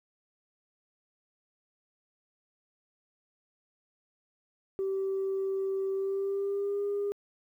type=tone with pitch glide; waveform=sine; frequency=386.8 to 405.3 Hz; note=G4 to G#4; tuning=-23 to -42 cents; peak=-27 dBFS; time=4.79-7.12 s; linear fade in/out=0 ms; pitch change=+81 cents; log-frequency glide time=5.93-6.83 s; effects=tanh soft clip ceiling -25 dBFS + 11-bit